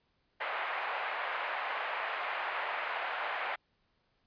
pink band-pass noise, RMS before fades -36 dBFS, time 0.4-3.56 s, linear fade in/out 10 ms, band 670 to 2500 Hz, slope 24 dB/octave, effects pink hiss -75 dBFS RMS until 4.26 s + resampled to 11025 Hz

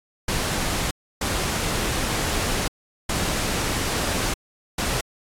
pink noise bursts at uneven times, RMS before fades -24 dBFS, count 4, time 0.28-0.91 / 1.21-2.68 / 3.09-4.34 / 4.78-5.01 s, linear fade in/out 5 ms, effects low-pass 11000 Hz 12 dB/octave + AAC 64 kbps

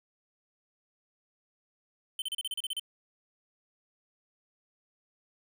square tone bursts, 3078 Hz, G7, 32 cents flat, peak -32 dBFS, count 10, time 2.19-2.796 s, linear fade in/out 2 ms, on 30 ms, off 34 ms, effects none

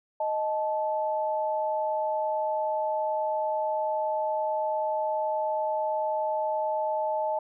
sine tone pair together, 622.3 / 870.7 Hz, D#5 / A5, 0 / -18 cents, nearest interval tritone, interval 582 cents, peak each -28 dBFS, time 0.2-7.39 s, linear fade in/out 5 ms, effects none

